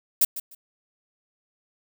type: noise with echo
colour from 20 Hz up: violet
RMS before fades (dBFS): -18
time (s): 0.21-0.25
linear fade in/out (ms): 5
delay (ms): 150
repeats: 2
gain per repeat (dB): -14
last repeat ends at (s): 0.55
effects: none